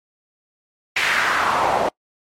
pink noise with band-pass filter sweep, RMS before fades -19 dBFS, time 0.96-1.89 s, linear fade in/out 5 ms, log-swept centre 2300 to 640 Hz, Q 2.3, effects noise-tail reverb RT60 0.1 s tail -26 dB re dry + MP3 64 kbps

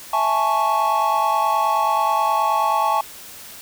triangle chord, A major seventh, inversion second, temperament equal, 659.3 / 830.6 / 880 / 1108.7 Hz, E5 / G#5 / A5 / C#6, 0 / 0 / 0 / 0 cents, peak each -24 / -20 / -19 / -19 dBFS, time 0.13-3.01 s, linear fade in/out 5 ms, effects white hiss -39 dBFS RMS until 3.61 s

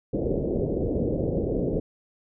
white low-pass noise, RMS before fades -26 dBFS, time 0.13-1.8 s, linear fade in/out 5 ms, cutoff 550 Hz, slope 48 dB/octave, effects none

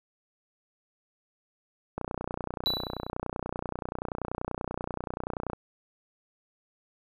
click train, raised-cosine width 1 ms, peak -18 dBFS, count 109, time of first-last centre 1.98-5.533 s, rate 30.4 Hz
triangle tone with exponential decay, 3951 Hz, B7, in tune, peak -21 dBFS, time 2.66-3.1 s, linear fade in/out 0 ms, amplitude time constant 94 ms
effects none

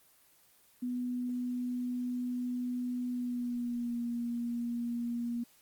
sine tone with pitch glide, 247.1 to 237.3 Hz, B3 to A#3, +1 to +31 cents, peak -32 dBFS, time 0.82-5.44 s, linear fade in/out 10 ms, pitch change -70 cents, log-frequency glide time 3.08-3.99 s, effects white hiss -64 dBFS RMS until 5.61 s + Opus 24 kbps

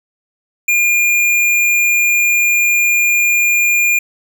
square tone, 2413 Hz, D7, 46 cents sharp, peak -11 dBFS, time 0.68-3.99 s, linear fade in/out 5 ms, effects none

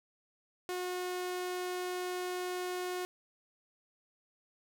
sawtooth tone, 362.2 Hz, F#4, 37 cents flat, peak -31 dBFS, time 0.69-3.05 s, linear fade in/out 0 ms, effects none

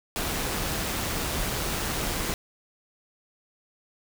pink noise with amplitude modulation, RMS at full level -28 dBFS, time 0.16-2.34 s, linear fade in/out 0 ms, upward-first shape sine, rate 154 Hz, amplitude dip 25%, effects none

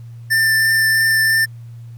square tone with vibrato, 1783 Hz, A6, 22 cents sharp, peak -13 dBFS, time 0.3-1.46 s, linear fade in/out 20 ms, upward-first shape triangle, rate 3 Hz, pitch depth 10 cents each way, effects added 117 Hz sine -32 dBFS peak until 1.97 s + pink hiss -57 dBFS RMS until 1.97 s

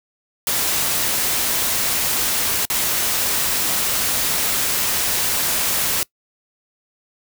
white noise with dropouts, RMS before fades -20 dBFS, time 0.47-6.03 s, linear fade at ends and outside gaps 1 ms, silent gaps 2.653-2.7 s, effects noise-tail reverb RT60 0.1 s tail -23 dB re dry

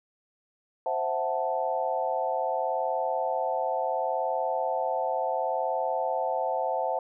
sine chord, F# half-diminished seventh, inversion second, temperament equal, 523.3 / 659.3 / 740 / 880 Hz, C5 / E5 / F#5 / A5, 0 / 0 / 0 / 0 cents, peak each -31 dBFS, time 0.86-6.99 s, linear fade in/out 2 ms, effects none

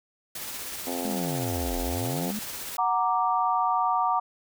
white noise with tremolo, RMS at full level -35 dBFS, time 0.35-2.77 s, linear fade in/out 5 ms, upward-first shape sine, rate 16 Hz, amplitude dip 25%
harmonic tone, 87.31 Hz, F2, in tune, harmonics 3 / 4 / 5 / 6 / 7 / 8 / 9 / 10, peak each -33 / -38 / -39 / -38 / -42 / -38 / -41 / -44 dBFS, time 0.86-2.32 s, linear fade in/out 20 ms
sine linear two-way sweep, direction down then up, 220 to 33.77 to 220 Hz, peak -30 dBFS, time 1.05-2.39 s, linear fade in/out 0 ms, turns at 1.78 s
sine chord, Gb augmented, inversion none, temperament equal, 740 / 932.3 / 1174.7 Hz, Gb5 / Bb5 / D6, 0 / 0 / 0 cents, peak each -26 dBFS, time 2.78-4.2 s, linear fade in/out 10 ms
effects none

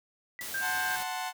sine tone with exponential decay, 1966 Hz, B6, 8 cents flat, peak -36 dBFS, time 0.39-0.6 s, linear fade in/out 0 ms, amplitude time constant 45 ms
white noise, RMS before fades -39 dBFS, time 0.41-1.03 s, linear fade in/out 0 ms
sine tone, 1585 Hz, G6, 19 cents sharp, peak -30 dBFS, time 0.54-0.96 s, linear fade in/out 5 ms
sawtooth chord, F# diminished, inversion none, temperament equal, 740 / 880 / 1046.5 Hz, F#5 / A5 / C6, 0 / 0 / 0 cents, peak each -31 / -34 / -36 dBFS, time 0.6-1.33 s, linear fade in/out 50 ms
effects none

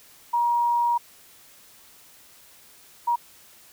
sine tone bursts at uneven times, 950 Hz, A#5, 33 cents sharp, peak -19 dBFS, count 2, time 0.33-0.98 / 3.07-3.16 s, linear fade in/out 10 ms, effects white hiss -52 dBFS RMS until 3.72 s

